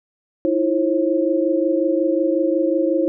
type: tone cluster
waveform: sine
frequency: 316 / 341.5 / 538 Hz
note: D#4 / F4 / C5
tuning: +27 / -39 / +48 cents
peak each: -20 dBFS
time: 0.45-3.08 s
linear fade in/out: 0 ms
effects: none

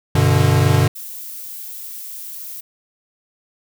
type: chord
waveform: square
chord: G major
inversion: none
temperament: equal with one note detuned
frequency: 96.59 / 123.47 / 146.83 Hz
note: G2 / B2 / D3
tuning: -25 / 0 / 0 cents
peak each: -17 dBFS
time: 0.15-0.88 s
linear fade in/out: 5 ms
type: noise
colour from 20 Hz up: violet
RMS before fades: -32 dBFS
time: 0.95-2.61 s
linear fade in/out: 10 ms
effects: none

